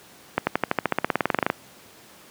accelerating click train, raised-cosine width 0.5 ms, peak -4 dBFS, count 20, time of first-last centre 0.38-1.501 s, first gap 90 ms, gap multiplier 0.95, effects pink hiss -49 dBFS RMS until 2.3 s + high-pass 150 Hz 12 dB/octave

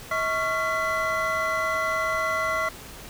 triangle tone cluster, 641 / 1111 / 1378 / 2009 Hz, E5 / C#6 / F6 / B6, -49 / +4 / -24 / +29 cents, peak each -27 dBFS, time 0.11-2.69 s, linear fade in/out 5 ms, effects pink hiss -42 dBFS RMS until 3.09 s

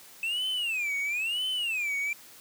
triangle tone with vibrato, 2611 Hz, E7, 17 cents flat, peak -26 dBFS, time 0.23-2.13 s, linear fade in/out 2 ms, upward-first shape sine, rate 1 Hz, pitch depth 270 cents each way, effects white hiss -51 dBFS RMS until 2.4 s + high-pass 100 Hz 12 dB/octave

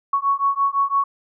sine beating tone pair, 1108.7 / 1114.6 Hz, C#6 / C#6, 0 / +9 cents, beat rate 5.9 Hz, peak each -20 dBFS, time 0.13-1.04 s, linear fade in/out 5 ms, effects none

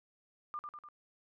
sine tone with echo, 1200 Hz, D6, 37 cents sharp, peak -37 dBFS, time 0.54-0.59 s, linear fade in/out 0 ms, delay 99 ms, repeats 3, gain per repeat -4 dB, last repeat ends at 0.887 s, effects none

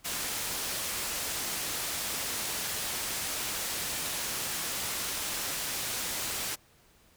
white low-pass noise, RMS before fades -34 dBFS, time 0.04-6.56 s, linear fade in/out 20 ms, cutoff 12000 Hz, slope 12 dB/octave, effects pink hiss -62 dBFS RMS until 7.16 s

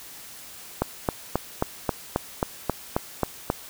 click train, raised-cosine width 1 ms, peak -7 dBFS, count 11, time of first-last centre 0.82-3.501 s, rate 3.73 Hz, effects white hiss -43 dBFS RMS until 3.69 s

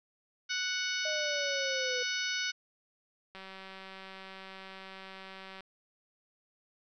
harmonic tone, 740 Hz, F#5, in tune, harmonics 2 / 3 / 4 / 5 / 6 / 7 / 8, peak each -36 / -38 / -39 / -40 / -41 / -41 / -42 dBFS, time 0.49-2.52 s, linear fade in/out 20 ms
sine linear sweep, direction down, 622 to 492.2 Hz, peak -35 dBFS, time 1.05-2.03 s, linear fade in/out 5 ms
click train, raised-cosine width 0.3 ms, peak -31 dBFS, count 432, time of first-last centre 3.35-5.607 s, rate 191 Hz
effects none

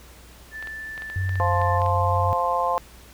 sine tone with pitch glide, 1760 to 1770.2 Hz, A6 to A6, 0 to +10 cents, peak -32 dBFS, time 0.51-1.81 s, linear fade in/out 50 ms, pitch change +10 cents, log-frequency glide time 1.18-1.26 s
clicks, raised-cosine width 0.3 ms, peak -22 dBFS, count 10, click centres 0.626 / 0.673 / 0.978 / 1.021 / 1.1 / 1.293 / 1.356 / 1.616 / 1.818 / 1.862 s
sine tone, 93.4 Hz, F#2, 17 cents sharp, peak -22 dBFS, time 1.16-2.33 s, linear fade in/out 0 ms
harmonic tone, 174.61 Hz, F3, in tune, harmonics 3 / 4 / 5 / 6, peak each -27 / -26 / -26 / -24 dBFS, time 1.4-2.78 s, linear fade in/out 0 ms
effects added 60 Hz sine -47 dBFS peak until 3.13 s + pink hiss -49 dBFS RMS until 3.13 s

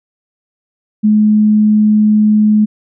sine tone, 212.6 Hz, G#3, 41 cents sharp, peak -6 dBFS, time 1.03-2.66 s, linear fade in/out 20 ms, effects none

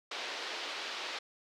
white band-pass noise, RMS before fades -40 dBFS, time 0.11-1.19 s, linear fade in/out 5 ms, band 340 to 4400 Hz, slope 24 dB/octave, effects none

